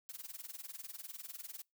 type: noise with tremolo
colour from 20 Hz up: blue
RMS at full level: -45 dBFS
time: 0.09-1.62 s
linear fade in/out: 0 ms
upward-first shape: sine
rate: 20 Hz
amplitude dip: 90%
effects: noise-tail reverb RT60 0.2 s tail -25 dB re dry